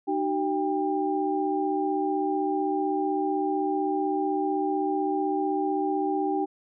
sine tone cluster, 303.9 / 379.7 / 797 Hz, D#4 / F#4 / G5, -41 / +45 / +28 cents, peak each -28 dBFS, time 0.07-6.46 s, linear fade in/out 20 ms, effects none

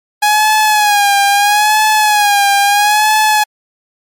sawtooth tone with vibrato, 830.6 Hz, G#5, in tune, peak -4 dBFS, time 0.22-3.44 s, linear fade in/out 10 ms, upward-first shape sine, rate 0.76 Hz, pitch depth 64 cents each way, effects MP3 64 kbps

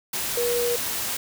sine tone in noise, 479.8 Hz, A#4, 50 cents sharp, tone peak -22 dBFS, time 0.37-0.76 s, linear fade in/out 5 ms, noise white, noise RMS -28 dBFS, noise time 0.13-1.17 s, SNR +3 dB, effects none

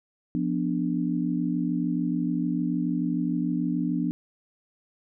sine chord, B diminished, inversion second, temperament equal, 174.61 / 246.9 / 293.7 Hz, F3 / B3 / D4, 0 / 0 / 0 cents, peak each -28 dBFS, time 0.35-4.11 s, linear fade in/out 0 ms, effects none

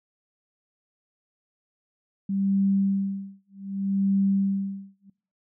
sine tone with tremolo, 196 Hz, G3, in tune, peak -19 dBFS, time 2.29-5.1 s, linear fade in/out 5 ms, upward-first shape sine, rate 0.65 Hz, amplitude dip 100%, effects noise-tail reverb RT60 0.5 s tail -23 dB re dry

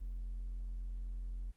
triangle tone with hard clipping, 43.65 Hz, F1, in tune, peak -39 dBFS, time 0-1.52 s, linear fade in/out 20 ms, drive 4 dB, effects pink hiss -75 dBFS RMS until 1.56 s + Opus 32 kbps

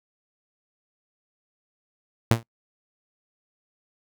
sawtooth tone with exponential decay, 115.1 Hz, A#2, 22 cents flat, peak -9 dBFS, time 2.31-2.43 s, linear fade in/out 0 ms, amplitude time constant 26 ms, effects noise-tail reverb RT60 0.1 s tail -23 dB re dry

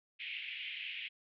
pink band-pass noise, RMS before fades -43 dBFS, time 0.19-1.09 s, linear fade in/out 20 ms, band 2200 to 3100 Hz, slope 48 dB/octave, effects none

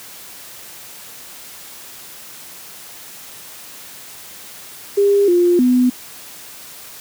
sine tone with pitch steps, 402.6 / 351.2 / 250 Hz, G4 / F4 / B3, +46 / +10 / +21 cents, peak -10 dBFS, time 4.97-5.9 s, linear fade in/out 10 ms, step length 310 ms, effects white hiss -37 dBFS RMS until 7 s + high-pass 80 Hz 12 dB/octave

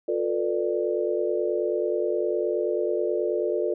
sine chord, B half-diminished seventh, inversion second, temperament just, 355.6 / 444.5 / 493.9 / 592.7 Hz, F4 / A4 / B4 / D5, +31 / +18 / 0 / +16 cents, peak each -27 / -27 / -31 / -29 dBFS, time 0.08-3.74 s, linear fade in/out 5 ms, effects none

